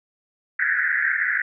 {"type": "band-pass noise", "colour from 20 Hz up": "pink", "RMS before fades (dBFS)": -22, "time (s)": [0.59, 1.42], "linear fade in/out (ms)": 5, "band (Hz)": [1500, 2000], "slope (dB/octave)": 96, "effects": []}